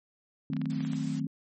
sine chord, D# diminished seventh, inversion none, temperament equal, 155.56 / 185 / 220 / 261.6 Hz, D#3 / F#3 / A3 / C4, 0 / 0 / 0 / 0 cents, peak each -33 / -38 / -35 / -33 dBFS, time 0.5-1.27 s, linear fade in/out 2 ms
clicks, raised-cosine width 0.3 ms, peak -28 dBFS, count 7, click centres 0.534 / 0.567 / 0.616 / 0.657 / 0.806 / 0.85 / 0.933 s
white high-pass noise, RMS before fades -47 dBFS, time 0.7-1.2 s, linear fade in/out 0 ms, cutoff 210 Hz, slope 12 dB/octave
effects MP3 32 kbps

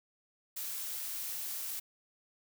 blue noise, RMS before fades -39 dBFS, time 0.56-1.8 s, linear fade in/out 10 ms, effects none

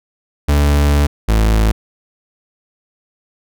40% pulse tone pair in turn, 72.4 / 54.24 Hz, D2 / A1, -24 / -24 cents, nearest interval perfect fourth, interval 500 cents, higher first, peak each -9 dBFS, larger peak neither, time 0.48-1.07 / 1.28-1.72 s, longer first, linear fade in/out 10 ms, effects none

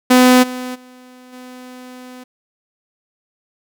sawtooth tone with level steps, 252.2 Hz, B3, 36 cents sharp, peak -3 / -20 / -36 / -30 dBFS, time 0.1-2.24 s, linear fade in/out 10 ms, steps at 0.42 / 0.74 / 1.32 s, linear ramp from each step 20 ms, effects none

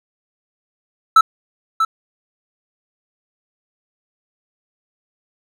triangle tone with echo, 1318.5 Hz, E6, in tune, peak -3 dBFS, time 1.16-1.21 s, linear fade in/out 5 ms, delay 640 ms, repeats 1, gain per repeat -8 dB, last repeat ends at 1.85 s, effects none

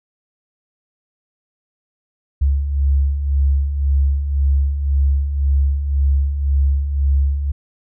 sine beating tone pair, 68 / 69.9 Hz, C#2 / C#2, -33 / +15 cents, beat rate 1.9 Hz, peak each -22 / -14 dBFS, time 2.41-7.52 s, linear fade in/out 10 ms, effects none

